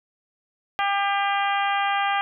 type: harmonic tone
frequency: 399.5 Hz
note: G4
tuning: 33 cents sharp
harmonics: 2 / 3 / 4 / 5 / 6 / 7 / 8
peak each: -23 / -27 / -29 / -31 / -33 / -34 / -35 dBFS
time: 0.79-2.21 s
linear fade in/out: 0 ms
effects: none